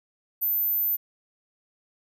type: tone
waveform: sine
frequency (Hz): 14210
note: A9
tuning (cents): +16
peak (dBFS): -22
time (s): 0.41-0.97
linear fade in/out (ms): 20
effects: none